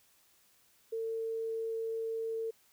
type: tone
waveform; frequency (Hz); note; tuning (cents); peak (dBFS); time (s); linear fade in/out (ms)
sine; 450.6; A4; +41; -33; 0.92-2.51; 10
effects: white hiss -67 dBFS RMS until 2.72 s